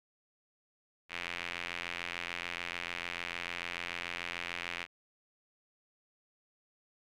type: tone with band-pass filter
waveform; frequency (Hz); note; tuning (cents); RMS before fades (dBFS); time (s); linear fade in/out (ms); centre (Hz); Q
sawtooth; 86.8; F2; -10; -40; 1.09-4.87; 50; 2400; 2.5
effects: none